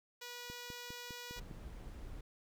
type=tone; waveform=5% pulse; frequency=485.4 Hz; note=B4; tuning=30 cents flat; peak=-34 dBFS; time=0.21-1.4 s; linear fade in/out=10 ms
type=click train; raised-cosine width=3 ms; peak=-36 dBFS; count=6; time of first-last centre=0.5-1.512 s; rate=4.94 Hz
type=noise; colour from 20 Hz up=brown; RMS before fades=-48 dBFS; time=1.36-2.21 s; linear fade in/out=5 ms
effects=none